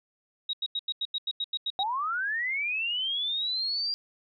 sine tone bursts, 3804 Hz, A#7, 34 cents sharp, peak -27 dBFS, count 11, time 0.49-1.833 s, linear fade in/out 5 ms, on 43 ms, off 87 ms
sine linear sweep, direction up, 740 to 4799 Hz, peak -27 dBFS, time 1.79-3.94 s, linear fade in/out 0 ms
effects none

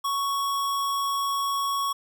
square tone, 1112 Hz, C#6, 5 cents sharp, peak -25 dBFS, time 0.04-1.93 s, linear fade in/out 10 ms, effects none

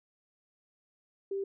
sine tone, 392.7 Hz, G4, 3 cents sharp, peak -31 dBFS, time 1.31-1.44 s, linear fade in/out 5 ms, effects none

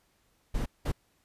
brown noise bursts at uneven times, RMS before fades -29 dBFS, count 2, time 0.54-0.66 / 0.85-0.92 s, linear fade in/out 10 ms, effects pink hiss -70 dBFS RMS until 1.24 s + resampled to 32000 Hz

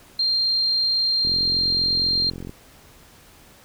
sine tone, 4186 Hz, C8, in tune, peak -18 dBFS, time 0.19-2.3 s, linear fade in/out 5 ms
click train, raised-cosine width 3 ms, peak -21 dBFS, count 56, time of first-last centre 1.25-2.494 s, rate 44.2 Hz
effects pink hiss -50 dBFS RMS until 3.64 s

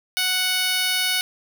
10% pulse tone with high-pass filter, 740 Hz, F#5, in tune, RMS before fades -22 dBFS, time 0.17-1.21 s, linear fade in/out 0 ms, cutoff 1600 Hz, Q 0.53, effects none

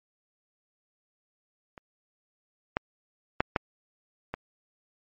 clicks, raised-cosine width 0.5 ms, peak -29 / -10 / -7 / -9 / -17 dBFS, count 5, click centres 1.778 / 2.769 / 3.405 / 3.562 / 4.34 s, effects MP3 32 kbps

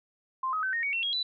sine tone with pitch steps, 1046.5 / 1266.3 / 1532.2 / 1853.9 / 2243 / 2714 / 3284 / 3974 Hz, C6 / D#6 / G6 / A#6 / C#7 / E7 / G#7 / B7, 0 / +30 / -40 / -10 / +20 / +50 / -20 / +10 cents, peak -27 dBFS, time 0.43-1.23 s, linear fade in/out 5 ms, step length 100 ms, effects none

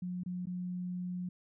sine tone with dropouts, 179.9 Hz, F#3, 48 cents flat, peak -35 dBFS, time 0.02-1.29 s, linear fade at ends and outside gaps 5 ms, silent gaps 0.235-0.26 / 0.457-0.469 s, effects none

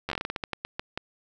slowing click train, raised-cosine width 0.3 ms, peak -14 dBFS, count 15, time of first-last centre 0.09-0.975 s, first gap 11 ms, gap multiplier 1.24, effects none

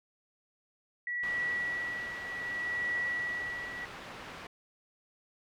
sine tone with tremolo, 1940 Hz, B6, 31 cents flat, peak -29 dBFS, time 1.07-3.85 s, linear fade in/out 2 ms, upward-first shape triangle, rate 0.66 Hz, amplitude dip 70%
white low-pass noise, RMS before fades -46 dBFS, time 1.23-4.47 s, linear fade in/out 5 ms, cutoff 2000 Hz, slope 12 dB/octave
effects none

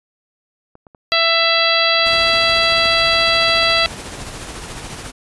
clicks, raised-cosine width 1 ms, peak -28 dBFS, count 10, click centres 0.754 / 0.868 / 0.948 / 1.435 / 1.583 / 1.954 / 1.994 / 2.031 / 2.144 / 2.506 s
harmonic tone, 665 Hz, E5, 15 cents sharp, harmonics 1 / 2 / 3 / 4 / 5 / 6 / 7, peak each -20 / -20 / -20 / -20 / -20 / -20 / -20 dBFS, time 1.12-3.86 s, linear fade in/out 0 ms
pink noise with tremolo, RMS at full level -29 dBFS, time 2.05-5.12 s, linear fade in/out 20 ms, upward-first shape sine, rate 14 Hz, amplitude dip 35%
effects resampled to 24000 Hz

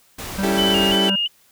pink noise, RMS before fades -31 dBFS, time 0.18-0.96 s, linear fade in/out 10 ms
harmonic tone, 195.1 Hz, G3, 8 cents flat, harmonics 1 / 3 / 5 / 7 / 8, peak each -21 / -32 / -36 / -41 / -33 dBFS, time 0.38-1.16 s, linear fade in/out 10 ms
30% pulse chord, A dominant seventh, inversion first, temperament equal, 277.2 / 329.6 / 392 / 440 Hz, C#4 / E4 / G4 / A4, 0 / 0 / 0 / 0 cents, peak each -25 / -22 / -20 / -25 dBFS, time 0.43-1.1 s, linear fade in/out 5 ms
sine tone with vibrato, 2924 Hz, F#7, 21 cents flat, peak -18 dBFS, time 0.57-1.28 s, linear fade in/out 20 ms, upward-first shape square, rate 2.9 Hz, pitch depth 49 cents each way
effects white hiss -56 dBFS RMS until 1.51 s

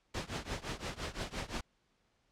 pink noise with tremolo, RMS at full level -36 dBFS, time 0.14-1.61 s, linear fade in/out 5 ms, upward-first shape triangle, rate 5.8 Hz, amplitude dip 95%, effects pink hiss -75 dBFS RMS until 2.31 s + low-pass 6000 Hz 12 dB/octave

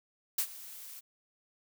blue noise with ADSR envelope, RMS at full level -28 dBFS, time 0.38-1.01 s, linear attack 6 ms, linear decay 74 ms, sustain -19 dB, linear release 24 ms, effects none

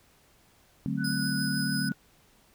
sine chord, D dominant seventh, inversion none, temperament equal with one note detuned, 146.83 / 187.69 / 220 / 261.6 Hz, D3 / F#3 / A3 / C4, 0 / +25 / 0 / 0 cents, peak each -33 dBFS, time 0.86-1.92 s, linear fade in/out 0 ms
sine tone with vibrato, 1480 Hz, F#6, in tune, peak -33 dBFS, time 0.97-1.94 s, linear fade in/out 50 ms, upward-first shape triangle, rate 7.1 Hz, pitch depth 24 cents each way
sawtooth tone with tremolo, 5020 Hz, D#8, 15 cents sharp, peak -30 dBFS, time 1.04-1.89 s, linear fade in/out 5 ms, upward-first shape sine, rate 5.8 Hz, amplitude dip 25%
effects pink hiss -62 dBFS RMS until 2.54 s

